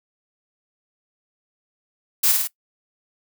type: noise with echo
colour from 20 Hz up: blue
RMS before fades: -17 dBFS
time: 2.23-2.32 s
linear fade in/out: 10 ms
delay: 52 ms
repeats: 3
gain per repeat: -3 dB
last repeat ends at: 2.476 s
effects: noise-tail reverb RT60 0.1 s tail -20 dB re dry